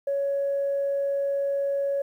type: tone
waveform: sine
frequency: 558 Hz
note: C#5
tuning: 11 cents sharp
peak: -22 dBFS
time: 0.07-2.02 s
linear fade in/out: 5 ms
effects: tanh soft clip ceiling -19 dBFS + 10-bit